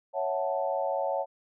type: chord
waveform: sine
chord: F# minor seventh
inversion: second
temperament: equal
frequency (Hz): 554.4 / 659.3 / 740 / 880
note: C#5 / E5 / F#5 / A5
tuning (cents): 0 / 0 / 0 / 0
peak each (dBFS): -30 / -33 / -33 / -34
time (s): 0.13-1.26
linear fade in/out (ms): 50
effects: none

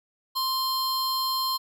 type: tone pair together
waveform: square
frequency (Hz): 1050 / 4200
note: C6 / C8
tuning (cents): +6 / +6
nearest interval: 2 octaves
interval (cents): 2400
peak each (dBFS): -28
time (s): 0.35-1.58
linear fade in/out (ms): 20
effects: none

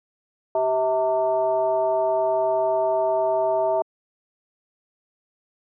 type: tone with frequency modulation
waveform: sine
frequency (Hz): 647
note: E5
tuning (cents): -32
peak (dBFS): -18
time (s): 0.55-3.82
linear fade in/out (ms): 2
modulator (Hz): 259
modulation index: 0.88
effects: high-pass 300 Hz 12 dB/octave

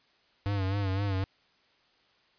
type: tone with vibrato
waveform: square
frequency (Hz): 98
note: G2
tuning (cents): 0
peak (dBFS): -28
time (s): 0.46-1.24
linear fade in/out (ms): 0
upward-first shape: sine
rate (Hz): 3.9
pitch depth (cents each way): 69
effects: white hiss -66 dBFS RMS until 2.38 s + resampled to 11025 Hz

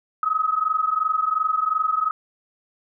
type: tone pair together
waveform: sine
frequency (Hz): 1259.2 / 1282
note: D#6 / E6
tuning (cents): +20 / -49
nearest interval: unison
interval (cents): 31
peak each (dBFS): -22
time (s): 0.23-2.11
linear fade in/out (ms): 2
effects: none

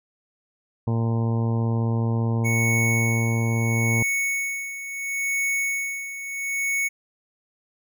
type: harmonic tone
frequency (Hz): 114.8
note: A#2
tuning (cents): -26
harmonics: 1 / 2 / 3 / 4 / 5 / 6 / 7 / 8 / 9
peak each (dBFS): -21 / -27 / -35 / -34 / -40 / -43 / -41 / -39 / -43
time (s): 0.87-4.03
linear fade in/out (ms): 5
type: tone with tremolo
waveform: square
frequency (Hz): 2217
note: C#7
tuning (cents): 0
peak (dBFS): -22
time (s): 2.44-6.89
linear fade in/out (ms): 20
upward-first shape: sine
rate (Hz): 0.74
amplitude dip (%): 70
effects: none

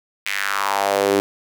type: tone with high-pass filter sweep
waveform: sawtooth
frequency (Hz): 99.6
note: G2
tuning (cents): +28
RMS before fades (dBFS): -20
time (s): 0.26-1.2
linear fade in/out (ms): 0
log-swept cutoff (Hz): 2300 to 340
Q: 3.1
effects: none

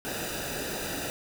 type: noise with comb filter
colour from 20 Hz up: pink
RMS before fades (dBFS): -34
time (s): 0.05-1.1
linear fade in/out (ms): 0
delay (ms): 0.92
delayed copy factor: -0.7
effects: none

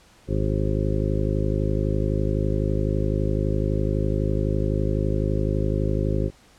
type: harmonic tone with a mistuned harmonic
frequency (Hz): 51.91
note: G#1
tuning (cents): 0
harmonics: 1 / 2 / 3 / 4 / 5 / 6 / 7 / 8 / 10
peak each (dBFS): -25 / -26 / -28 / -33 / -32 / -34 / -30 / -32 / -33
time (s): 0.27-6.31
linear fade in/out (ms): 50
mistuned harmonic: 10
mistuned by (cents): +41
effects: pink hiss -54 dBFS RMS until 6.58 s + low-pass 9000 Hz 12 dB/octave

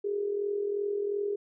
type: tone with amplitude modulation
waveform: sine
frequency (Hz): 407.2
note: G#4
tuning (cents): -34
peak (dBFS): -25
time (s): 0.04-1.36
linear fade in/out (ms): 10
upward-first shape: sine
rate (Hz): 42.8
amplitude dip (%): 60
effects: none

